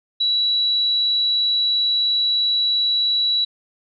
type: tone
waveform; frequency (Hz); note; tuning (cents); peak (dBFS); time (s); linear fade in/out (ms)
sine; 3921; B7; -13; -16; 0.2-3.45; 10
effects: none